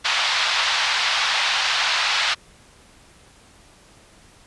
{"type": "band-pass noise", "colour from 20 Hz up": "white", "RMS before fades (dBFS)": -21, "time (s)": [0.04, 2.35], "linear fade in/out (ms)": 20, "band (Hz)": [780, 4400], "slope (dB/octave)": 24, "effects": ["pink hiss -51 dBFS RMS until 4.46 s", "resampled to 24000 Hz"]}